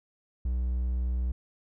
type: tone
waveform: triangle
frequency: 61.8 Hz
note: B1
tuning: 2 cents sharp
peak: -24 dBFS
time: 0.45-1.32 s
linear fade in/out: 5 ms
effects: none